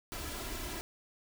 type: noise with comb filter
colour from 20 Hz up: pink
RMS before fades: -40 dBFS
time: 0.12-0.81 s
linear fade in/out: 0 ms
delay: 3 ms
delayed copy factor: +0.6
effects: none